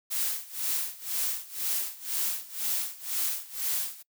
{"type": "noise with tremolo", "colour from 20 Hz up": "blue", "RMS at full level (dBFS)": -28, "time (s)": [0.1, 4.03], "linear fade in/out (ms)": 20, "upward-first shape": "sine", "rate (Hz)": 2, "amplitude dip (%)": 90, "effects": ["noise-tail reverb RT60 0.1 s tail -24 dB re dry"]}